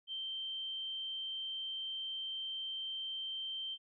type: tone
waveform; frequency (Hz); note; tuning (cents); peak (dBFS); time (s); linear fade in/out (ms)
sine; 3129; G7; -4; -38; 0.07-3.78; 50
effects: none